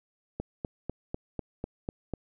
click train, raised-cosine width 2 ms, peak -19 dBFS, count 8, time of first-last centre 0.4-2.137 s, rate 4.03 Hz, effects none

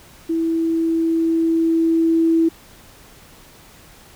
sine tone with level ramp, 328.1 Hz, E4, 8 cents flat, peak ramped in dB -17 to -12 dBFS, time 0.29-2.49 s, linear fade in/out 10 ms, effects pink hiss -46 dBFS RMS until 4.15 s

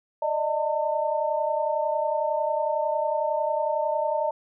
sine tone cluster, 597 / 628 / 902 Hz, D5 / D#5 / A5, +28 / +16 / +43 cents, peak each -27 dBFS, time 0.22-4.31 s, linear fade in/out 5 ms, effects none

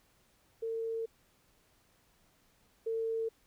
sine tone pair in turn, 452.6 / 451 Hz, A4 / A4, +49 / +43 cents, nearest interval unison, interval 6 cents, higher first, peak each -33 / -31 dBFS, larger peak second, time 0.62-1.06 / 2.86-3.29 s, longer first, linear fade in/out 10 ms, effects pink hiss -69 dBFS RMS until 3.46 s

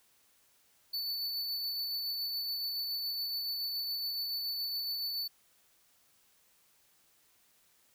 square tone with tremolo, 4487 Hz, C#8, 20 cents sharp, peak -33 dBFS, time 0.93-5.28 s, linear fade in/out 10 ms, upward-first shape sine, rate 7.1 Hz, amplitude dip 25%, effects white hiss -68 dBFS RMS until 7.94 s

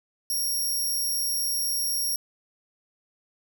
10% pulse tone, 5588 Hz, F8, in tune, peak -19 dBFS, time 0.3-2.16 s, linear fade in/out 2 ms, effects none

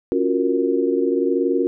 sine chord, Gb major seventh, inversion second, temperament equal, 277.2 / 349.2 / 370 / 466.2 Hz, Db4 / F4 / Gb4 / Bb4, 0 / 0 / 0 / 0 cents, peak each -22 dBFS, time 0.12-1.67 s, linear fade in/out 0 ms, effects none

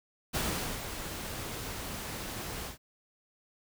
pink noise with ADSR envelope, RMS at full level -31 dBFS, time 0.33-2.78 s, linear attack 25 ms, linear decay 440 ms, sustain -8 dB, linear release 120 ms, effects none

